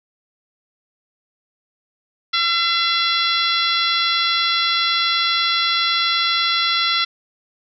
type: harmonic tone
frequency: 679 Hz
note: F5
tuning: 49 cents flat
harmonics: 2 / 3 / 4 / 5 / 6 / 7 / 8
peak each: -22 / -24 / -28 / -21 / -22 / -29 / -30 dBFS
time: 2.33-7.05 s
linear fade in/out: 10 ms
effects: none